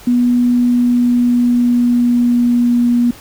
sine tone with pitch glide, 244 to 240.4 Hz, B3 to B3, -21 to -46 cents, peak -9 dBFS, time 0.07-3.11 s, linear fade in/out 5 ms, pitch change -25 cents, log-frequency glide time 0.56-2.91 s, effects pink hiss -38 dBFS RMS until 3.2 s

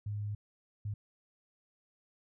sine tone bursts at uneven times, 103.83 Hz, G#2, in tune, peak -34 dBFS, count 2, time 0.06-0.35 / 0.85-0.94 s, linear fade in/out 5 ms, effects none

